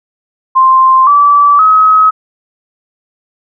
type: tone with pitch steps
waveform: sine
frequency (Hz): 1048 / 1156.1 / 1275.4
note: C6 / D6 / D#6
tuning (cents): +2 / -28 / +42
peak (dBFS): -3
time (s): 0.55-2.11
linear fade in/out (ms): 20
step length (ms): 520
effects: none